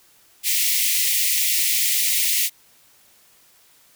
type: high-pass noise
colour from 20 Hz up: white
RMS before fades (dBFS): -20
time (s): 0.43-2.5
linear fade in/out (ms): 50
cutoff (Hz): 1900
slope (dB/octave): 96
effects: white hiss -55 dBFS RMS until 3.95 s